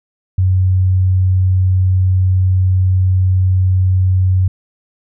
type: tone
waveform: sine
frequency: 93 Hz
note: F#2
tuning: 9 cents sharp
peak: -9 dBFS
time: 0.38-4.48 s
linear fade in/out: 5 ms
effects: none